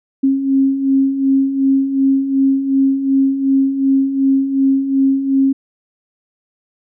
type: beating tone pair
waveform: sine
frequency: 268.4 / 271.1 Hz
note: C4 / C#4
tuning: +44 / -38 cents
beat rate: 2.7 Hz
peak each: -19 / -12 dBFS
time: 0.23-5.53 s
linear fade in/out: 10 ms
effects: none